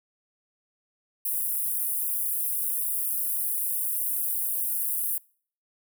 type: high-pass noise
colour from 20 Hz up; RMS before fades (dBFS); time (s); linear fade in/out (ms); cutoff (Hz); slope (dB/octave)
pink; -28; 1.25-5.18; 5; 10000; 48
effects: noise-tail reverb RT60 0.5 s tail -25 dB re dry